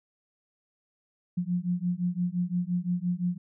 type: beating tone pair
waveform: sine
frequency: 174.61 / 180.41 Hz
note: F3 / F#3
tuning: 0 / -43 cents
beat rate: 5.8 Hz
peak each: -29 dBFS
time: 1.37-3.38 s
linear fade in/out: 10 ms
effects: none